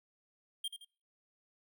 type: tone with echo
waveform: square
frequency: 3200 Hz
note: G7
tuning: 35 cents sharp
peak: -35 dBFS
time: 0.64-0.68 s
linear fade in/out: 5 ms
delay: 84 ms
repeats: 2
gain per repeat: -8 dB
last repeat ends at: 0.848 s
effects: noise-tail reverb RT60 0.5 s tail -26 dB re dry